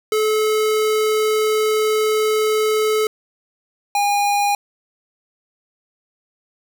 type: tone pair in turn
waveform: square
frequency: 431.5 / 814.6 Hz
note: A4 / G#5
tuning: -34 / -34 cents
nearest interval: major seventh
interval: 1100 cents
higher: second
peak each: -16 dBFS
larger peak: neither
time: 0.12-3.07 / 3.95-4.55 s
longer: first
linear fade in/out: 2 ms
effects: 8-bit